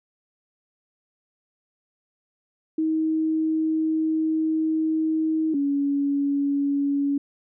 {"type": "tone pair in turn", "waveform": "sine", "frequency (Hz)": [316.7, 282.1], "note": ["D#4", "C#4"], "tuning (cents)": [31, 30], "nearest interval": "major second", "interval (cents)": 201, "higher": "first", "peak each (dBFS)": -20, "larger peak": "neither", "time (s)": [[2.78, 5.54], [5.54, 7.18]], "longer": "first", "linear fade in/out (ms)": 5, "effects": []}